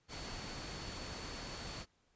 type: tone in noise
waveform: sine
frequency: 4446 Hz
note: C#8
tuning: 4 cents sharp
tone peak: -52 dBFS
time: 0.08-1.86 s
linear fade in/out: 50 ms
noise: pink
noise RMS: -45 dBFS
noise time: 0.08-1.86 s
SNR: -10 dB
effects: pink hiss -75 dBFS RMS until 2.15 s + resampled to 16000 Hz